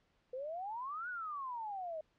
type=exponential two-way sweep; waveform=sine; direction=up then down; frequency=493.9 to 1500 to 611 Hz; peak=-39 dBFS; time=0.33-2.01 s; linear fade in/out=5 ms; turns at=1.09 s; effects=pink hiss -75 dBFS RMS until 2.18 s + low-pass 4000 Hz 12 dB/octave